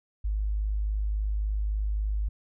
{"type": "tone", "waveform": "sine", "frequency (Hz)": 51.8, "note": "G#1", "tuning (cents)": -4, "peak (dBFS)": -25, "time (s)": [0.24, 2.29], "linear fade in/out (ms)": 10, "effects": []}